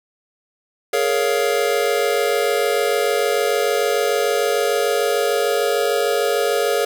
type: chord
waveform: square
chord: Bb minor seventh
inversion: third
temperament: just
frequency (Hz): 419.5 / 466.2 / 559.4 / 699.2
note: Ab4 / Bb4 / Db5 / F5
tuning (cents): +17 / 0 / +16 / +2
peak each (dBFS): -22 / -22 / -23 / -26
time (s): 0.93-6.85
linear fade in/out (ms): 5
effects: 8-bit